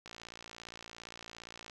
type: click train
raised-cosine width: 0.2 ms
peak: -29 dBFS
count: 95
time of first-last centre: 0.06-1.698 s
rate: 57.4 Hz
effects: none